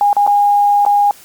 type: tone with dropouts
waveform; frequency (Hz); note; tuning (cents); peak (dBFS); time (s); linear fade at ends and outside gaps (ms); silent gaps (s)
sine; 817; G#5; -29; -8; 0.01-1.11; 1; 0.13-0.166 / 0.266-0.275 / 0.851-0.863
effects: white hiss -41 dBFS RMS until 1.24 s + Opus 48 kbps